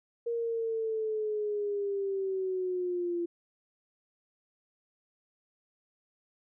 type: linear sweep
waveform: sine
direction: down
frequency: 470.4 to 341.7 Hz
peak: -29 dBFS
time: 0.26-3.26 s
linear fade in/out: 10 ms
effects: none